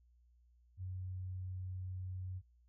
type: tone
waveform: sine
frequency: 92.5 Hz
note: F#2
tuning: in tune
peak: -40 dBFS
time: 0.77-2.42 s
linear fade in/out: 50 ms
effects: added 60 Hz sine -65 dBFS peak until 2.68 s